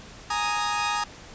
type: chord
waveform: sawtooth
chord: Ab suspended second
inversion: none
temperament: equal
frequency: 830.6 / 932.3 / 1244.5 Hz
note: Ab5 / Bb5 / Eb6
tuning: 0 / 0 / 0 cents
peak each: -25 / -26 / -24 dBFS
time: 0.3-1.04 s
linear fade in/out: 5 ms
effects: pink hiss -45 dBFS RMS until 1.34 s + resampled to 16000 Hz